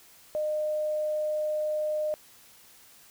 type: tone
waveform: sine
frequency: 610 Hz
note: D#5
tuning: 34 cents flat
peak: -26 dBFS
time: 0.35-2.14 s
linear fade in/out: 0 ms
effects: white hiss -55 dBFS RMS until 3.1 s